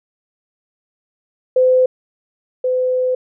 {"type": "tone pair in turn", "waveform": "sine", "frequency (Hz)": [511, 508.1], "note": ["C5", "B4"], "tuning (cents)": [-41, 49], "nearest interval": "unison", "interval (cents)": 10, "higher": "first", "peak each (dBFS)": [-9, -14], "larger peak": "first", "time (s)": [[1.56, 1.86], [2.64, 3.15]], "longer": "second", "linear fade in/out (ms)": 5, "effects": []}